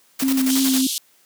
white noise with tremolo, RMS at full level -25 dBFS, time 0.19-0.82 s, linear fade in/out 10 ms, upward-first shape square, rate 11 Hz, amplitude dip 65%
sine tone with vibrato, 264.8 Hz, C4, 21 cents sharp, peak -16 dBFS, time 0.22-0.87 s, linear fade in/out 5 ms, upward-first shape sine, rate 3.2 Hz, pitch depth 22 cents each way
pink band-pass noise, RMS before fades -25 dBFS, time 0.5-0.98 s, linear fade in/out 0 ms, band 3100 to 14000 Hz, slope 48 dB/octave
effects white hiss -57 dBFS RMS until 1.25 s + high-pass 150 Hz 12 dB/octave

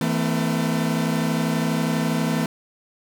40% pulse tone cluster, 162.5 / 222.8 / 255 Hz, E3 / A3 / C4, -24 / +22 / -44 cents, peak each -23 / -24 / -25 dBFS, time 0.01-2.46 s, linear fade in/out 2 ms, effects none

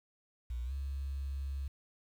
sine tone with pitch glide, 60.2 to 68.75 Hz, B1 to C#2, -44 to -14 cents, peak -34 dBFS, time 0.5-1.68 s, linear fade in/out 5 ms, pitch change +230 cents, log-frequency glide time 0.64-0.73 s, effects tanh soft clip ceiling -31 dBFS + 10-bit

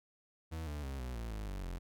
40% pulse tone with pitch steps, 80.7 / 74 / 67.86 / 62.23 / 57.06 / 52.33 / 47.98 / 44 Hz, E2 / D2 / C#2 / B1 / A#1 / G#1 / G1 / F1, -36 / +14 / -36 / +14 / -36 / +14 / -36 / +14 cents, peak -38 dBFS, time 0.51-1.79 s, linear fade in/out 20 ms, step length 160 ms, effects none

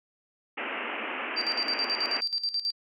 white band-pass noise, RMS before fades -34 dBFS, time 0.57-2.21 s, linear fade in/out 10 ms, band 220 to 2900 Hz, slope 96 dB/octave
sine tone with tremolo, 4699 Hz, D8, in tune, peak -25 dBFS, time 1.36-2.72 s, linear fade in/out 20 ms, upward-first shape square, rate 9.3 Hz, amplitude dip 75%
effects none

